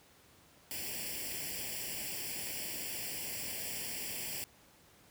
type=noise with comb filter; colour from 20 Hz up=white; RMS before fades=-40 dBFS; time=0.71-4.44 s; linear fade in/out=0 ms; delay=0.39 ms; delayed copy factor=+0.95; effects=pink hiss -62 dBFS RMS until 5.1 s + high-pass 60 Hz 12 dB/octave